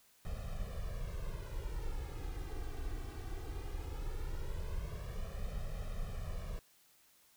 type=noise with flanger; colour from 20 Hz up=brown; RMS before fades=-40 dBFS; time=0.25-6.59 s; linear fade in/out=0 ms; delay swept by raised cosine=1.6 to 2.6 ms; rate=0.18 Hz; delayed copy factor=+1; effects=white hiss -67 dBFS RMS until 7.36 s